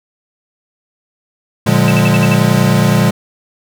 square chord, Bb dominant seventh, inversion none, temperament equal with one note detuned, 116.54 / 146.83 / 178.49 / 207.7 Hz, Bb2 / D3 / F3 / Ab3, 0 / 0 / +38 / 0 cents, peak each -15 dBFS, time 1.66-3.11 s, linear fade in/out 10 ms
sine tone bursts, 2637 Hz, E7, in tune, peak -16 dBFS, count 6, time 1.88-2.34 s, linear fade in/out 0 ms, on 25 ms, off 62 ms
effects none

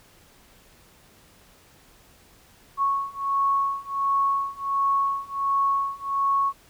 sine beating tone pair, 1104 / 1105.4 Hz, C#6 / C#6, -7 / -5 cents, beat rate 1.4 Hz, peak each -25 / -24 dBFS, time 2.77-6.53 s, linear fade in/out 50 ms, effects pink hiss -55 dBFS RMS until 6.69 s

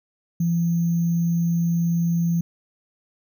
sine tone with sample-and-hold, 169.3 Hz, E3, 46 cents sharp, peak -18 dBFS, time 0.4-2.41 s, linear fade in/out 5 ms, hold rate 6300 Hz, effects none

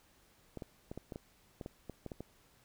clicks, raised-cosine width 2 ms, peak -29 dBFS, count 12, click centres 0.573 / 0.622 / 0.915 / 0.976 / 1.122 / 1.159 / 1.612 / 1.661 / 1.897 / 2.063 / 2.118 / 2.206 s, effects pink hiss -67 dBFS RMS until 2.64 s

